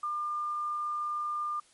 sine tone, 1200 Hz, D6, 37 cents sharp, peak -30 dBFS, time 0.03-1.6 s, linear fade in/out 5 ms, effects white hiss -62 dBFS RMS until 1.73 s + MP3 48 kbps

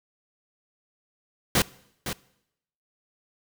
pink noise with echo, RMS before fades -21 dBFS, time 1.55-1.62 s, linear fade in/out 2 ms, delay 510 ms, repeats 1, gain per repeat -10 dB, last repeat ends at 2.13 s, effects noise-tail reverb RT60 0.8 s tail -22 dB re dry

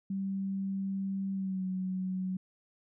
sine tone with pitch glide, 194.2 to 186.29 Hz, G3 to F#3, -16 to +12 cents, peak -31 dBFS, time 0.1-2.37 s, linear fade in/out 5 ms, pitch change -72 cents, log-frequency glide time 1.33-1.65 s, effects none

